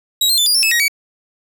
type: tone with pitch steps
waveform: sawtooth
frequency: 3839 / 4174 / 3516 / 4840 / 5370 / 2607 / 1889 / 2267 Hz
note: B7 / C8 / A7 / D#8 / E8 / E7 / A#6 / C#7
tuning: -50 / -5 / -2 / -49 / +31 / -20 / +22 / +38 cents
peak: -9 dBFS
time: 0.21-0.882 s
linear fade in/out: 5 ms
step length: 84 ms
effects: none